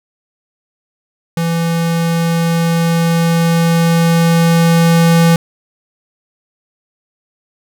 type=tone with level ramp; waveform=square; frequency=167.1 Hz; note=E3; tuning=24 cents sharp; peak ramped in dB=-14 to -7 dBFS; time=1.37-5.36 s; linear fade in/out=2 ms; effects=none